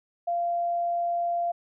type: tone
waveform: sine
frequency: 691 Hz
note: F5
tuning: 19 cents flat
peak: -24 dBFS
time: 0.27-1.52 s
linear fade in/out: 10 ms
effects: none